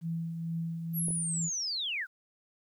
sine tone with tremolo, 165.6 Hz, E3, 8 cents sharp, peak -30 dBFS, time 0.01-1.5 s, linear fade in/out 50 ms, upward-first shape triangle, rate 2.2 Hz, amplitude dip 45%
sine linear sweep, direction down, 11840 to 1368 Hz, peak -31 dBFS, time 0.93-2.07 s, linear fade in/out 50 ms
clicks, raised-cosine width 2 ms, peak -28 / -31 dBFS, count 2, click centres 1.084 / 1.106 s
effects 11-bit

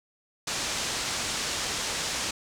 white low-pass noise, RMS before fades -31 dBFS, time 0.47-2.31 s, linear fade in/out 5 ms, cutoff 7500 Hz, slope 24 dB/octave, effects none

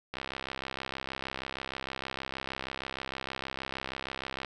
click train, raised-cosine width 0.3 ms, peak -19 dBFS, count 287, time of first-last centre 0.14-4.447 s, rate 66.4 Hz, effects none

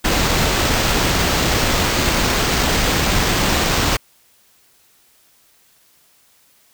pink noise with sample-and-hold, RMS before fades -17 dBFS, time 0.04-3.97 s, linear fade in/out 10 ms, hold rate 11025 Hz, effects white hiss -55 dBFS RMS until 6.73 s

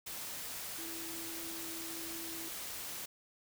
sine tone in noise, 329.6 Hz, E4, in tune, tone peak -47 dBFS, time 0.78-2.49 s, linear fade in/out 10 ms, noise white, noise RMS -43 dBFS, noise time 0.06-3.06 s, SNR -7 dB, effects none

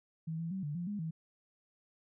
sine tone with pitch steps, 161.1 / 165.8 / 190.9 / 147.2 / 174 / 205.9 / 161.1 Hz, E3 / E3 / G3 / D3 / F3 / G#3 / E3, -39 / +10 / -46 / +4 / -6 / -15 / -39 cents, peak -35 dBFS, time 0.27-1.11 s, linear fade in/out 10 ms, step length 120 ms, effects none

